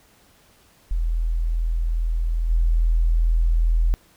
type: tone with level steps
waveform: sine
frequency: 41.2 Hz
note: E1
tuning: in tune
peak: -19 / -15 dBFS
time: 0.91-3.94 s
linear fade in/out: 0 ms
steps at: 2.49 s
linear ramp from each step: 20 ms
effects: pink hiss -56 dBFS RMS until 4.16 s